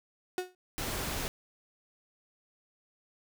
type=tone with exponential decay; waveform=35% pulse; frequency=365.3 Hz; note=F#4; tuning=22 cents flat; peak=-26 dBFS; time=0.38-0.55 s; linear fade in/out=1 ms; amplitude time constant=35 ms
type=noise; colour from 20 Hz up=pink; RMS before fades=-35 dBFS; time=0.78-1.28 s; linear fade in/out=0 ms
effects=none